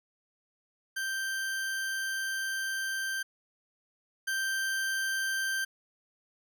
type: tone pair in turn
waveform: 40% pulse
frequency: 1568 / 1568 Hz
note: G6 / G6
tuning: 0 / 0 cents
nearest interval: unison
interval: 0 cents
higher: neither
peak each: -30 / -28 dBFS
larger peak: second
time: 0.96-3.23 / 4.27-5.65 s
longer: first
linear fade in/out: 10 ms
effects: none